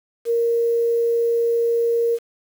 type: tone with quantisation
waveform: sine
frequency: 466.2 Hz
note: A#4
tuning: in tune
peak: -16 dBFS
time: 0.25-2.19 s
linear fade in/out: 50 ms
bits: 7
effects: none